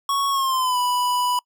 square tone with pitch glide, 1108.7 to 987.7 Hz, C#6 to B5, 0 to 0 cents, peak -20 dBFS, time 0.09-1.39 s, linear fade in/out 2 ms, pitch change -200 cents, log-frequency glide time 0.3-0.78 s, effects noise-tail reverb RT60 0.1 s tail -25 dB re dry

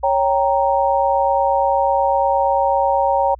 sine chord, G diminished, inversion second, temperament equal, 554.4 / 784 / 932.3 Hz, Db5 / G5 / Bb5, 0 / 0 / 0 cents, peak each -18 dBFS, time 0.03-3.35 s, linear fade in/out 10 ms, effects added 60 Hz sine -38 dBFS peak until 3.39 s

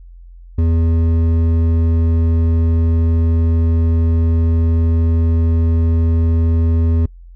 triangle tone with hard clipping, 82.41 Hz, E2, in tune, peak -13 dBFS, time 0.58-7.06 s, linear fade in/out 5 ms, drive 13 dB, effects noise-tail reverb RT60 0.1 s tail -25 dB re dry + added 43 Hz sine -35 dBFS peak until 7.35 s

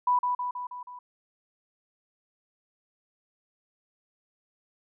sine tone with echo, 987.8 Hz, B5, in tune, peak -20 dBFS, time 0.07-0.19 s, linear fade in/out 5 ms, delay 160 ms, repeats 5, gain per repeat -4 dB, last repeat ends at 0.99 s, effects none

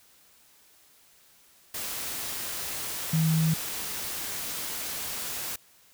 sine tone in noise, 160 Hz, D#3, 49 cents sharp, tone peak -21 dBFS, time 3.13-3.54 s, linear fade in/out 5 ms, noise white, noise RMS -34 dBFS, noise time 1.74-5.56 s, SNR +10 dB, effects white hiss -59 dBFS RMS until 5.93 s

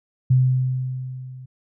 sine tone with level ramp, 128.6 Hz, C3, 30 cents flat, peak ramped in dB -11 to -36 dBFS, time 0.3-1.46 s, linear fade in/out 10 ms, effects none

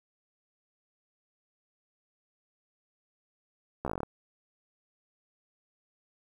slowing click train, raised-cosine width 1 ms, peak -19 dBFS, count 10, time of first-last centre 3.85-4.032 s, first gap 14 ms, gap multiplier 1.09, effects 9-bit

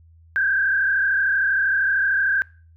sine tone with frequency modulation, 1585 Hz, G6, 19 cents sharp, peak -17 dBFS, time 0.36-2.42 s, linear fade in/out 0 ms, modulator 33 Hz, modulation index 1.8, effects noise-tail reverb RT60 0.4 s tail -23 dB re dry + added 82 Hz sine -48 dBFS peak until 2.76 s

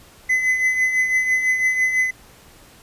triangle tone with tremolo, 2026 Hz, B6, 44 cents sharp, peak -12 dBFS, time 0.29-2.11 s, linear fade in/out 10 ms, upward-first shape triangle, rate 6 Hz, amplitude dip 60%, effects pink hiss -48 dBFS RMS until 2.82 s + resampled to 32000 Hz

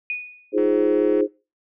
sine tone with exponential decay, 2471 Hz, D#7, 13 cents flat, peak -21 dBFS, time 0.1-0.56 s, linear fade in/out 1 ms, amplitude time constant 100 ms
sine chord, F minor seventh, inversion third, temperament equal, 311.1 / 349.2 / 415.3 / 523.3 Hz, Eb4 / F4 / Ab4 / C5, 0 / 0 / 0 / 0 cents, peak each -22 / -23 / -19 / -24 dBFS, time 0.52-1.28 s, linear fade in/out 50 ms
click train, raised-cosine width 0.5 ms, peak -25 dBFS, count 119, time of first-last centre 0.58-1.208 s, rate 188 Hz
effects noise-tail reverb RT60 0.3 s tail -22 dB re dry

